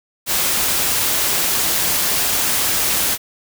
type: noise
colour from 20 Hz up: white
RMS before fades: -18 dBFS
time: 0.26-3.18 s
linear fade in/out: 50 ms
effects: none